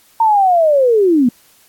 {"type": "linear sweep", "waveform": "sine", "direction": "down", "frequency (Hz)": [919, 228.4], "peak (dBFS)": -8, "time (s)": [0.2, 1.29], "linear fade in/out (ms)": 5, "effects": ["white hiss -50 dBFS RMS until 1.68 s", "AAC 64 kbps"]}